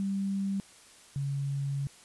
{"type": "tone pair in turn", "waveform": "sine", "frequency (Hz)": [196, 139.44], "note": ["G3", "C#3"], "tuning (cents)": [0, 11], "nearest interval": "tritone", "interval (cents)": 589, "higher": "first", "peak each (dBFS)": [-28, -29], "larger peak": "first", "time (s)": [[0, 0.6], [1.16, 1.87]], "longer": "second", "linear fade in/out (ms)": 0, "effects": ["white hiss -55 dBFS RMS until 2.04 s", "resampled to 24000 Hz"]}